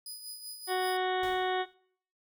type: tone with tremolo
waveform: 20% pulse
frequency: 4978 Hz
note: D#8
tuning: in tune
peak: -33 dBFS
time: 0.06-0.97 s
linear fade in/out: 2 ms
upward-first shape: sine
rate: 5.2 Hz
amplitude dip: 55%
type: harmonic tone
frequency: 370 Hz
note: F#4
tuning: in tune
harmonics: 1 / 2 / 3 / 4 / 5 / 6 / 8 / 9 / 10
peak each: -31 / -31 / -39 / -41 / -39 / -46 / -46 / -44 / -45 dBFS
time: 0.67-1.66 s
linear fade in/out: 50 ms
type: noise with exponential decay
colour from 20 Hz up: pink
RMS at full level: -45 dBFS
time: 1.23-1.74 s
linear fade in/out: 2 ms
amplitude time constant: 110 ms
effects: noise-tail reverb RT60 0.6 s tail -21 dB re dry